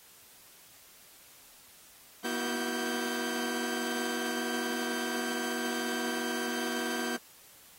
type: tone cluster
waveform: sawtooth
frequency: 240.9 / 328.6 / 373.6 / 1569 Hz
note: B3 / E4 / F#4 / G6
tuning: -43 / -5 / +17 / +1 cents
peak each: -31 / -35 / -34 / -33 dBFS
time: 2.24-7.17 s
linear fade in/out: 10 ms
effects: white hiss -56 dBFS RMS until 7.78 s + AAC 48 kbps